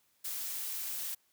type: noise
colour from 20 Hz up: blue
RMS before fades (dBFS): -38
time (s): 0.24-1.15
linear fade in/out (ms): 10
effects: white hiss -72 dBFS RMS until 1.32 s + high-pass 60 Hz 12 dB/octave